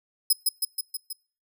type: tone with echo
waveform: 10% pulse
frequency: 5100 Hz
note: D#8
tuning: 42 cents sharp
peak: -11 dBFS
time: 0.3-0.33 s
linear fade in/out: 5 ms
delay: 160 ms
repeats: 5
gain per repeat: -3 dB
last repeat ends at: 1.13 s
effects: noise-tail reverb RT60 0.4 s tail -24 dB re dry